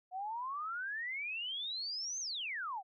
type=exponential two-way sweep; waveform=sine; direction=up then down; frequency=718 to 6460 to 718 Hz; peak=-37 dBFS; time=0.11-2.83 s; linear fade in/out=50 ms; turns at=2.2 s; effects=none